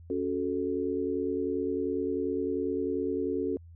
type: chord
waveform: sine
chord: F# minor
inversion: second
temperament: equal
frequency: 277.2 / 370 / 440 Hz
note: C#4 / F#4 / A4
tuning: 0 / 0 / 0 cents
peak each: -32 dBFS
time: 0.1-3.57 s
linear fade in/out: 2 ms
effects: added 84 Hz sine -47 dBFS peak until 3.75 s